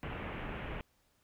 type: low-pass noise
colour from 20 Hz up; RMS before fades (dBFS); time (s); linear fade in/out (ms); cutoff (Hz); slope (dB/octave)
pink; -41; 0.03-0.81; 0; 2900; 48
effects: pink hiss -73 dBFS RMS until 1.23 s